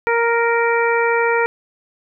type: harmonic tone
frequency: 466.2 Hz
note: A#4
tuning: in tune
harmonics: 1 / 2 / 3 / 4 / 5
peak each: -17 / -20 / -22 / -23 / -24 dBFS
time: 0.07-1.46 s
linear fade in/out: 0 ms
effects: none